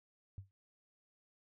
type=tone with exponential decay; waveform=sine; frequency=97.2 Hz; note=G2; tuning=14 cents flat; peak=-40 dBFS; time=0.38-0.51 s; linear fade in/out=0 ms; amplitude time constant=27 ms; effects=none